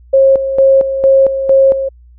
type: tone with tremolo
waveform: sine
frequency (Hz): 539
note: C#5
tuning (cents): -49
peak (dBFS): -4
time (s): 0.13-1.89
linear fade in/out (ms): 10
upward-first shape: square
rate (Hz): 2.2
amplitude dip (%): 65
effects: added 60 Hz sine -38 dBFS peak until 2.18 s